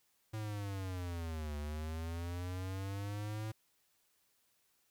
square linear two-way sweep, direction down then up, 110 to 73 to 110 Hz, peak -39 dBFS, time 0.33-3.52 s, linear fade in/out 10 ms, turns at 1.57 s, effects white hiss -75 dBFS RMS until 4.9 s

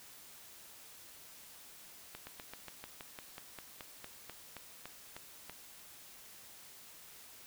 slowing click train, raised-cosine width 0.3 ms, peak -29 dBFS, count 17, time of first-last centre 2.15-5.497 s, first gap 120 ms, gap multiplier 1.07, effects white hiss -55 dBFS RMS until 7.46 s

